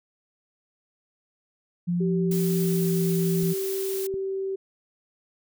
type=tone with pitch glide; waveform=sine; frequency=174.61 to 169.84 Hz; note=F3 to F3; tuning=0 to -48 cents; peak=-22 dBFS; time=1.87-3.54 s; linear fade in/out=20 ms; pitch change=-48 cents; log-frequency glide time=2.1-3.1 s
type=tone; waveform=sine; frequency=386.1 Hz; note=G4; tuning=26 cents flat; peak=-26 dBFS; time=2-4.56 s; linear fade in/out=10 ms
type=noise; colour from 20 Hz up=blue; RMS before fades=-35 dBFS; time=2.31-4.07 s; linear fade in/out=5 ms
type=clicks; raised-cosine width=3 ms; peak=-26 dBFS; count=2; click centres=3.432 / 4.141 s
effects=none

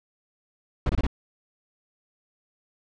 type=noise bursts; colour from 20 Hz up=brown; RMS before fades=-22 dBFS; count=4; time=0.86-1.067 s; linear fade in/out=2 ms; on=33 ms; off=25 ms; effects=low-pass 4000 Hz 12 dB/octave

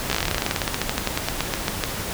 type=slowing click train; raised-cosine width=0.2 ms; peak=-4 dBFS; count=30; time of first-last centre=0.1-1.838 s; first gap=14 ms; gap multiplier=1.09; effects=pink hiss -29 dBFS RMS until 2.13 s

